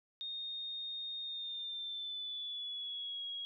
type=tone with pitch glide; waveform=sine; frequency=3690 to 3306 Hz; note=A#7 to G#7; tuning=-18 to -9 cents; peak=-39 dBFS; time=0.21-3.45 s; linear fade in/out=0 ms; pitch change=-191 cents; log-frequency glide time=1.22-3.23 s; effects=none